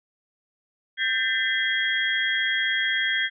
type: tone cluster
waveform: sine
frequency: 1581 / 1792 / 2028 / 3277 Hz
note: G6 / A6 / B6 / G#7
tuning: +14 / +31 / +45 / -24 cents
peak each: -27 dBFS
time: 0.97-3.3 s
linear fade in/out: 50 ms
effects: none